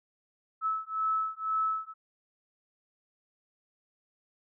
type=beating tone pair; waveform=sine; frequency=1301 / 1303 Hz; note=E6 / E6; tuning=-23 / -20 cents; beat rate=2 Hz; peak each=-31 dBFS; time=0.61-1.94 s; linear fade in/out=50 ms; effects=none